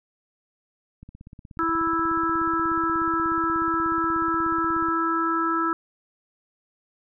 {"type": "click train", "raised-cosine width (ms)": 5, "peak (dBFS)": -30, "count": 65, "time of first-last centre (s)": [1.03, 4.885], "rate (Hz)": 16.6}
{"type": "harmonic tone", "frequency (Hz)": 329.6, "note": "E4", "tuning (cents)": 0, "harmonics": [1, 3, 4, 5], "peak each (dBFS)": [-26, -31, -23, -33], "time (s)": [1.59, 5.73], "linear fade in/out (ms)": 0}
{"effects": []}